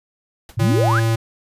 pink noise with exponential decay, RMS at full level -36 dBFS, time 0.49-0.61 s, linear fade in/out 1 ms, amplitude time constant 25 ms
sine exponential sweep, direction up, 106.9 to 1760 Hz, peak -17 dBFS, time 0.57-1 s, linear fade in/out 10 ms
square tone, 113.4 Hz, A#2, 47 cents flat, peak -16 dBFS, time 0.59-1.16 s, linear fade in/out 10 ms
effects resampled to 32000 Hz

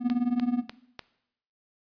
triangle tone with tremolo, 243.8 Hz, B3, 22 cents flat, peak -17 dBFS, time 0-0.64 s, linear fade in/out 50 ms, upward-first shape triangle, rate 19 Hz, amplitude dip 95%
click train, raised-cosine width 0.2 ms, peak -18 dBFS, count 4, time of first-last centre 0.1-0.993 s, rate 3.36 Hz
effects noise-tail reverb RT60 0.8 s tail -18 dB re dry + resampled to 11025 Hz

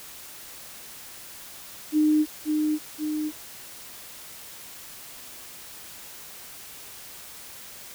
sine tone with echo, 305.2 Hz, D#4, 33 cents flat, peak -17 dBFS, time 1.92-2.26 s, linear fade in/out 50 ms, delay 530 ms, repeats 2, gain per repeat -4 dB, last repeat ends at 3.32 s, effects white hiss -43 dBFS RMS until 7.94 s

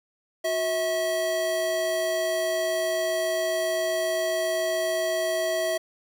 square tone pair together, 364.6 / 646.8 Hz, F#4 / E5, -25 / -33 cents, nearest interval minor seventh, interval 992 cents, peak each -33 / -25 dBFS, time 0.44-5.78 s, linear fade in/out 10 ms, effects 9-bit

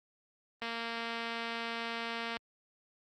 click train, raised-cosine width 0.3 ms, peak -22 dBFS, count 405, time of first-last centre 0.62-2.369 s, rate 231 Hz, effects high-pass 60 Hz 12 dB/octave + Opus 32 kbps

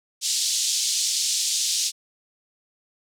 white band-pass noise, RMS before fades -24 dBFS, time 0.21-1.92 s, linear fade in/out 50 ms, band 3600 to 7700 Hz, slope 24 dB/octave, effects none

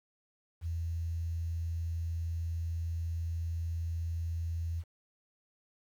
sine tone with quantisation, 83.3 Hz, E2, 19 cents sharp, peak -32 dBFS, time 0.61-4.84 s, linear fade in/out 50 ms, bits 10, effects none

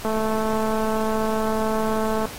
click train, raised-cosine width 1 ms, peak -12 dBFS, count 484, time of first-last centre 0.05-2.255 s, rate 219 Hz, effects pink hiss -37 dBFS RMS until 2.38 s + AAC 48 kbps

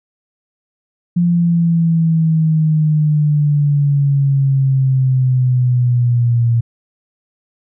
sine exponential sweep, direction down, 174.61 to 116.54 Hz, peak -10 dBFS, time 1.16-6.61 s, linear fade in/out 10 ms, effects none

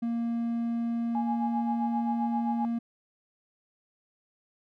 triangle tone, 233.1 Hz, A#3, in tune, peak -25 dBFS, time 0.02-2.79 s, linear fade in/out 10 ms
sine tone with tremolo, 832 Hz, G#5, 3 cents sharp, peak -28 dBFS, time 1.15-2.65 s, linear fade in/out 0 ms, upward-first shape sine, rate 7.6 Hz, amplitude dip 75%
effects none

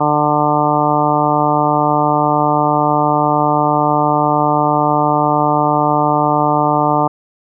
harmonic tone, 149 Hz, D3, 25 cents sharp, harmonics 1 / 2 / 3 / 4 / 5 / 6 / 7 / 8, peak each -21 / -19 / -23 / -20 / -17 / -17 / -21 / -20 dBFS, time 0-7.08 s, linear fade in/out 10 ms, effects none

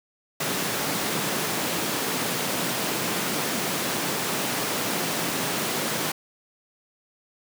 pink high-pass noise, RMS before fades -27 dBFS, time 0.4-6.12 s, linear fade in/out 5 ms, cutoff 150 Hz, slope 24 dB/octave, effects none

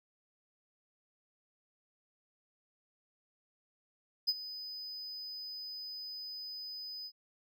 triangle tone with ADSR envelope, 5000 Hz, D#8, 8 cents sharp, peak -24 dBFS, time 4.27-7.12 s, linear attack 19 ms, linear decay 40 ms, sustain -16 dB, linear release 61 ms, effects none

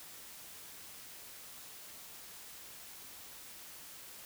silence, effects white hiss -51 dBFS RMS until 4.25 s

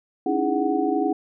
sine tone cluster, 277.6 / 307.6 / 330 / 413.8 / 742 Hz, C#4 / D#4 / E4 / G#4 / F#5, +3 / -20 / +2 / -6 / +5 cents, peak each -26 dBFS, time 0.26-1.13 s, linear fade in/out 5 ms, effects none

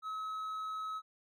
sine tone with hard clipping, 1284 Hz, E6, 46 cents flat, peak -38 dBFS, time 0.02-1.02 s, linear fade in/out 50 ms, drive 3 dB, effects none

